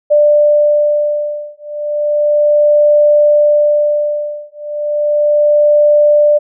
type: beating tone pair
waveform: sine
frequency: 592 / 592.34 Hz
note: D5 / D5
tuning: +14 / +15 cents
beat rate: 0.34 Hz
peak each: -11 dBFS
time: 0.1-6.39 s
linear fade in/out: 20 ms
effects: none